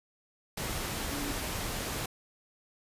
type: tone in noise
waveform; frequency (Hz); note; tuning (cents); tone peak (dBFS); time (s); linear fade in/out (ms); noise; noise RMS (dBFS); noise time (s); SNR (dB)
sine; 285.9; D4; -46; -38; 1.11-1.32; 5; pink; -35; 0.57-2.06; -6
effects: resampled to 32000 Hz